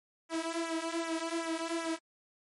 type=tone with flanger; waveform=sawtooth; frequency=329.6 Hz; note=E4; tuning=in tune; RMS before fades=-35 dBFS; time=0.29-1.99 s; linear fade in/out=50 ms; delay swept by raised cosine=0.22 to 3.62 ms; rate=2.6 Hz; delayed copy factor=-0.85; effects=MP3 48 kbps